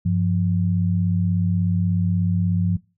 sine tone pair together, 97.9 / 174.44 Hz, G2 / F3, -2 / -2 cents, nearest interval minor seventh, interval 1000 cents, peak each -20 dBFS, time 0.05-2.77 s, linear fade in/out 10 ms, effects noise-tail reverb RT60 0.3 s tail -22 dB re dry

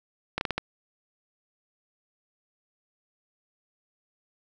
slowing click train, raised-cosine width 0.3 ms, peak -11 dBFS, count 5, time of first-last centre 0.38-0.58 s, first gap 31 ms, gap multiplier 1.33, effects none

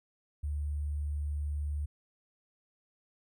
sine tone with sample-and-hold, 73.42 Hz, D2, in tune, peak -31 dBFS, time 0.43-1.86 s, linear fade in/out 10 ms, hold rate 8820 Hz, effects none

